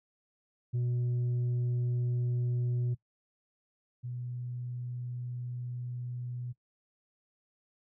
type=tone pair in turn; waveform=sine; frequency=122.1 / 122.88 Hz; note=B2 / B2; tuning=-19 / -8 cents; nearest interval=unison; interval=11 cents; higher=second; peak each=-25 / -35 dBFS; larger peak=first; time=0.73-2.95 / 4.03-6.53 s; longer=second; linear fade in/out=20 ms; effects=noise-tail reverb RT60 0.1 s tail -19 dB re dry + tanh soft clip ceiling -27 dBFS